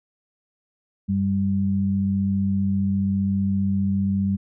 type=tone pair together; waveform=sine; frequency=95.05 / 196 Hz; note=F#2 / G3; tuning=+47 / 0 cents; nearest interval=octave + minor second; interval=1253 cents; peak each=-25 / -20 dBFS; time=1.08-4.37 s; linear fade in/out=20 ms; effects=none